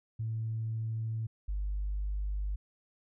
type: tone pair in turn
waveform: sine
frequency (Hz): 111.7 / 49.96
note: A2 / G1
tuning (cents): +27 / +34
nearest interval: octave + major second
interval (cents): 1393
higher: first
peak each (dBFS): -31 / -30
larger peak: second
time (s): 0.19-1.27 / 1.48-2.56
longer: neither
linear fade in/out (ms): 10
effects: tanh soft clip ceiling -26 dBFS